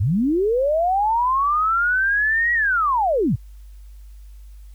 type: linear two-way sweep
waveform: sine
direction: up then down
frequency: 82.41 to 1924 to 82.41 Hz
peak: -16 dBFS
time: 0-3.36 s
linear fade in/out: 10 ms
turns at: 2.53 s
effects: added 50 Hz sine -38 dBFS peak until 4.74 s + white hiss -61 dBFS RMS until 4.74 s